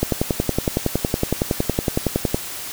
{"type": "click train", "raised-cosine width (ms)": 2, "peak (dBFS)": -4, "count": 26, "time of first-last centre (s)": [0.03, 2.345], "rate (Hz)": 10.8, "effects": ["white hiss -31 dBFS RMS until 2.72 s"]}